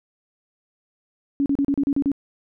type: tone bursts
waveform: sine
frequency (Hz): 280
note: C#4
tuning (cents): +18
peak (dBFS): -17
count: 8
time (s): 1.4-2.117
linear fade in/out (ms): 0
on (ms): 59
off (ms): 35
effects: none